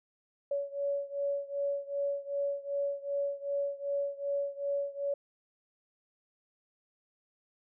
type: beating tone pair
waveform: sine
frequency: 563 / 565.6 Hz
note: C#5 / C#5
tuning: +27 / +35 cents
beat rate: 2.6 Hz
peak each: -33 / -35 dBFS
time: 0.51-5.14 s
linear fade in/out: 5 ms
effects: none